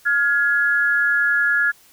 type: tone pair together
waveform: sine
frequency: 1416.4 / 1686 Hz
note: F6 / G#6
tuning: +24 / +26 cents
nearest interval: minor third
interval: 302 cents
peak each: -19 / -17 dBFS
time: 0.05-1.72 s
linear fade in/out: 20 ms
effects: white hiss -52 dBFS RMS until 1.92 s